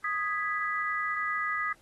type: chord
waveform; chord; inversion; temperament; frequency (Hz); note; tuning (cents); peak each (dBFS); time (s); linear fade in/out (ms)
sine; G# minor; second; equal; 1244.5 / 1661.2 / 1975.5; D#6 / G#6 / B6; 0 / 0 / 0; -31 / -35 / -32; 0.04-1.73; 5
effects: pink hiss -63 dBFS RMS until 1.81 s + AAC 32 kbps